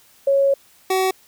sine / 25% pulse tone pair in turn, 552 / 377.2 Hz, C#5 / F#4, -7 / +33 cents, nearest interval perfect fifth, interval 660 cents, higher first, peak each -13 dBFS, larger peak neither, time 0.27-0.54 / 0.9-1.11 s, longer first, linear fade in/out 5 ms, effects white hiss -53 dBFS RMS until 1.27 s

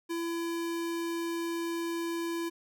square tone, 336.4 Hz, E4, 35 cents sharp, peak -32 dBFS, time 0.09-2.5 s, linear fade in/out 20 ms, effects none

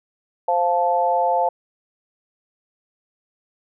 sine chord, F major, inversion second, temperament equal with one note detuned, 523.3 / 698.5 / 874.4 Hz, C5 / F5 / A5, 0 / 0 / -11 cents, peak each -22 / -20 / -20 dBFS, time 0.48-1.49 s, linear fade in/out 5 ms, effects none

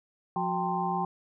sine tone cluster, 177.7 / 368 / 788 / 895 / 1047 Hz, F3 / F#4 / G5 / A5 / C6, +30 / -9 / +9 / +29 / +1 cents, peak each -33 / -37 / -30 / -35 / -34 dBFS, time 0.36-1.05 s, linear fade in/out 2 ms, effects none

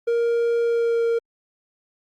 triangle tone with pitch glide, 468.3 to 463.5 Hz, A#4 to A#4, +8 to -10 cents, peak -16 dBFS, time 0.07-1.19 s, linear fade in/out 10 ms, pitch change -18 cents, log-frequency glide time 0.62-1.04 s, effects Opus 48 kbps

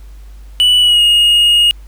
triangle tone with pitch glide, 2960 to 2864 Hz, F#7 to F7, 0 to +43 cents, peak -5 dBFS, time 0.6-1.71 s, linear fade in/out 0 ms, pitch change -57 cents, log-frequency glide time 0.8-1.02 s, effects added 50 Hz sine -31 dBFS peak until 1.87 s + pink hiss -50 dBFS RMS until 1.87 s

